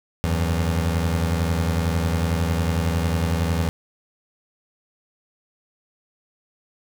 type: beating tone pair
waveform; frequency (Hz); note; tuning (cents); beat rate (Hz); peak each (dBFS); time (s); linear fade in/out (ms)
25% pulse; 82.41 / 93.41; E2 / F#2; 0 / +17; 11; -17 / -23; 0.24-3.69; 0
effects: none